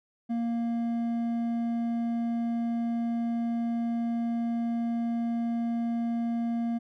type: tone with hard clipping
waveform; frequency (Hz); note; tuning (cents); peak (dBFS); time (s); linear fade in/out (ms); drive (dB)
triangle; 233.1; A#3; 0; -28; 0.29-6.79; 20; 9
effects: none